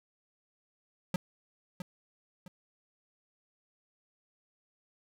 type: tone with echo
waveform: square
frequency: 181 Hz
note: F#3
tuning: 38 cents flat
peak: -28 dBFS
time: 1.14-1.16 s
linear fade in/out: 2 ms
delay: 660 ms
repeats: 2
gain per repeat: -9 dB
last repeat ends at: 2.48 s
effects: none